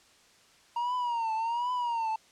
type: tone with vibrato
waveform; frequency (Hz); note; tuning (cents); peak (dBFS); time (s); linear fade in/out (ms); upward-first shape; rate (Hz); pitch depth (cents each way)
triangle; 938; A#5; +11; -26; 0.76-2.16; 5; triangle; 1.3; 120
effects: white hiss -60 dBFS RMS until 2.31 s + low-pass 7000 Hz 12 dB/octave